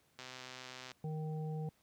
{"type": "click train", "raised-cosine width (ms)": 0.2, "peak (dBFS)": -30, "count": 94, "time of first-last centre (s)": [0.19, 0.917], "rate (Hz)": 128}
{"type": "harmonic tone", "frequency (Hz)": 155.56, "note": "D#3", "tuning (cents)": 0, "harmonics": [1, 3, 5], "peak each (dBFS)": [-37, -47, -51], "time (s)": [1.04, 1.69], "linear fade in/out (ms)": 2}
{"effects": ["pink hiss -72 dBFS RMS until 1.82 s", "high-pass 80 Hz 12 dB/octave"]}